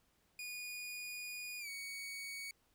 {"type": "tone with pitch glide", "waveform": "sawtooth", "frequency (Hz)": [2455, 2238], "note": ["D#7", "C#7"], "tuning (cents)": [-24, 16], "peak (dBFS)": -40, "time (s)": [0.39, 2.51], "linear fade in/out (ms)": 2, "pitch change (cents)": -160, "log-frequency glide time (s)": [1.59, 1.69], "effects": ["pink hiss -75 dBFS RMS until 2.74 s"]}